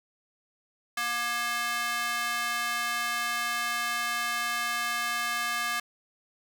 square tone with high-pass filter, 237.9 Hz, A#3, 35 cents sharp, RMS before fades -30 dBFS, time 0.97-5.8 s, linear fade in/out 5 ms, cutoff 1400 Hz, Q 1.6, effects none

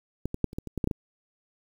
clicks, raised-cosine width 3 ms, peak -16 / -18 / -10 / -28 / -18 / -24 / -17 / -13 / -12 / -16 dBFS, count 10, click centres 0.256 / 0.344 / 0.443 / 0.531 / 0.585 / 0.673 / 0.777 / 0.842 / 0.874 / 0.912 s, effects 8-bit

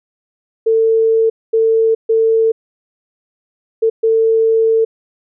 sine tone bursts at uneven times, 448.2 Hz, A4, 32 cents sharp, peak -9 dBFS, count 5, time 0.66-1.3 / 1.53-1.95 / 2.09-2.52 / 3.82-3.9 / 4.03-4.85 s, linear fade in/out 10 ms, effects none

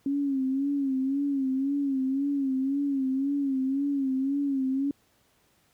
sine tone with vibrato, 273 Hz, C#4, 26 cents flat, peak -24 dBFS, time 0.06-4.91 s, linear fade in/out 2 ms, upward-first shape sine, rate 1.9 Hz, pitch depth 73 cents each way, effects pink hiss -66 dBFS RMS until 5.73 s + high-pass 60 Hz 12 dB/octave

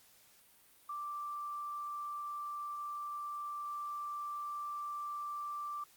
sine tone with quantisation, 1174.7 Hz, D6, in tune, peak -38 dBFS, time 0.89-5.84 s, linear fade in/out 5 ms, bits 11, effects white hiss -64 dBFS RMS until 5.96 s + Opus 48 kbps

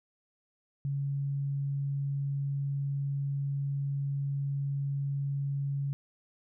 sine tone, 139.8 Hz, C#3, 15 cents sharp, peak -29 dBFS, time 0.85-5.93 s, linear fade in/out 0 ms, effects none

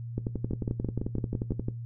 two click trains, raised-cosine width 3 ms, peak -17 / -17 dBFS, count 7 / 18, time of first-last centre 0.51-1.52 / 0.18-1.684 s, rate 5.94 / 11.3 Hz, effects noise-tail reverb RT60 0.2 s tail -17 dB re dry + added 117 Hz sine -35 dBFS peak until 1.85 s

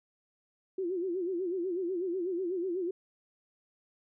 sine tone with vibrato, 360.4 Hz, F#4, 45 cents flat, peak -30 dBFS, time 0.78-2.91 s, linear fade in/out 5 ms, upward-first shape sine, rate 8.1 Hz, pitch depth 120 cents each way, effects none

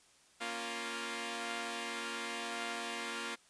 5% pulse chord, Bb minor, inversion none, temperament equal, 233.1 / 277.2 / 349.2 Hz, Bb3 / Db4 / F4, 0 / 0 / 0 cents, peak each -30 / -35 / -30 dBFS, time 0.4-3.36 s, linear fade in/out 20 ms, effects white hiss -65 dBFS RMS until 3.49 s + resampled to 22050 Hz

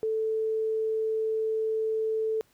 sine tone, 440 Hz, A4, in tune, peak -25 dBFS, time 0.03-2.41 s, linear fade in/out 0 ms, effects pink hiss -65 dBFS RMS until 2.53 s + high-pass 60 Hz 12 dB/octave

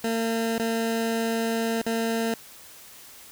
20% pulse tone with dropouts, 227.3 Hz, A#3, 43 cents flat, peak -19 dBFS, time 0.04-2.34 s, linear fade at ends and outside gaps 2 ms, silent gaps 0.582-0.597 / 1.816-1.864 s, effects white hiss -47 dBFS RMS until 3.31 s

